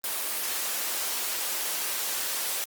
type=high-pass noise; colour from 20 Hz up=white; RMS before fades=-30 dBFS; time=0.04-2.64 s; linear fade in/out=0 ms; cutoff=370 Hz; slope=12 dB/octave; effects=Opus 24 kbps